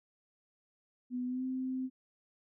sine tone with pitch glide, 249 to 259 Hz, B3 to C4, +14 to -17 cents, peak -33 dBFS, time 1.1-1.9 s, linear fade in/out 50 ms, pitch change +69 cents, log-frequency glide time 1.26-1.44 s, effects none

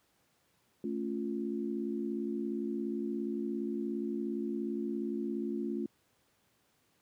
sine chord, A augmented, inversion none, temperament equal, 220 / 277.2 / 349.2 Hz, A3 / C#4 / E#4, 0 / 0 / 0 cents, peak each -36 / -38 / -37 dBFS, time 0.84-5.86 s, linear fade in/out 2 ms, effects pink hiss -72 dBFS RMS until 7.01 s + high-pass 100 Hz 12 dB/octave

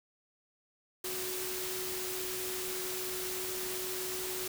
sine tone in noise, 370 Hz, F#4, in tune, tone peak -40 dBFS, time 1.04-4.48 s, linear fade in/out 5 ms, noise white, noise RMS -38 dBFS, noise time 1.04-4.48 s, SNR -5 dB, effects none

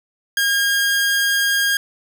sawtooth tone, 1621 Hz, G#6, 42 cents flat, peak -12 dBFS, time 0.37-1.77 s, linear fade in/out 2 ms, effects none

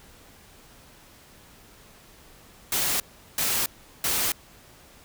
white noise bursts, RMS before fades -25 dBFS, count 3, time 2.72-4.32 s, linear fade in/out 2 ms, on 280 ms, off 380 ms, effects pink hiss -52 dBFS RMS until 5.04 s

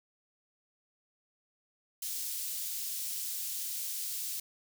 white high-pass noise, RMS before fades -37 dBFS, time 2.02-4.4 s, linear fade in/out 5 ms, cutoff 4400 Hz, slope 12 dB/octave, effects none

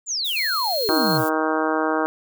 sine exponential sweep, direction down, 7459 to 110 Hz, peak -22 dBFS, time 0.06-1.25 s, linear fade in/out 50 ms
violet noise, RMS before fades -32 dBFS, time 0.24-1.3 s, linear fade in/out 20 ms
sine tone, 4237 Hz, C8, 21 cents sharp, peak -24 dBFS, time 0.36-1.18 s, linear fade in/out 10 ms
harmonic tone, 157.3 Hz, D#3, 19 cents sharp, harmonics 2 / 3 / 4 / 5 / 6 / 7 / 8 / 9 / 10, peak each -24 / -26 / -27 / -28 / -29 / -29 / -30 / -31 / -31 dBFS, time 0.89-2.06 s, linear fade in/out 0 ms
effects none

